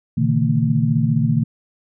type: tone cluster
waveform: sine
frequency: 120.2 / 144.2 / 159.1 / 226.6 Hz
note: B2 / D3 / D#3 / A#3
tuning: -46 / -31 / +39 / -49 cents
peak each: -20 dBFS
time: 0.17-1.44 s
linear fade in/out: 10 ms
effects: none